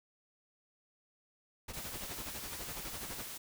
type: noise with tremolo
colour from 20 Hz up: pink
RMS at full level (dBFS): -43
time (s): 1.68-3.24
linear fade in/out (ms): 5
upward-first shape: sine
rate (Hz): 12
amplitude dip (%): 90
type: noise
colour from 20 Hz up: white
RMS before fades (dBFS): -45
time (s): 1.73-3.38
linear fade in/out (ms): 10
effects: none